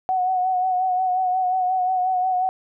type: tone with vibrato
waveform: sine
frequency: 740 Hz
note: F#5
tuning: in tune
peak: -18 dBFS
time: 0.09-2.49 s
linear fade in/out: 0 ms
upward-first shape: sine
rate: 5.6 Hz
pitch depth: 35 cents each way
effects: none